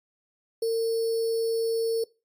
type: tone with sample-and-hold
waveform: sine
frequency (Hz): 454.8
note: A#4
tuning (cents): -43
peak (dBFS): -22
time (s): 0.62-2.04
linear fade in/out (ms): 5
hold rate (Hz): 4900
effects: noise-tail reverb RT60 0.3 s tail -22 dB re dry + MP3 64 kbps